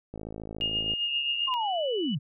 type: click train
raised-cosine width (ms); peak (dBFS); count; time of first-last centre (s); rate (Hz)
2; -25; 44; 0.14-0.936; 54
type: tone with tremolo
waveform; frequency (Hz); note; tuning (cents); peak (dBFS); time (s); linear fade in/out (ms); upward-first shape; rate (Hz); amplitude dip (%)
sine; 2840; F7; +28; -24; 0.61-1.54; 0; triangle; 7.6; 55
type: tone with pitch glide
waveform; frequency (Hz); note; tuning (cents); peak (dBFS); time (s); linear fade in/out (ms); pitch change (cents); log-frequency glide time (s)
sine; 2700 to 2961; E7 to F#7; +41 to +1; -34; 1.08-2.15; 5; +160; 1.32-1.69
type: linear sweep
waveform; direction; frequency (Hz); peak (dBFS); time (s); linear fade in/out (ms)
sine; down; 1081 to 116; -26; 1.47-2.19; 20
effects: none